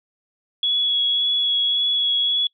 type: tone with vibrato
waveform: sine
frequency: 3363 Hz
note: G#7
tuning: 21 cents sharp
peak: -17 dBFS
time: 0.63-2.47 s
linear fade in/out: 2 ms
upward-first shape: sine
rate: 1.8 Hz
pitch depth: 12 cents each way
effects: noise-tail reverb RT60 0.1 s tail -24 dB re dry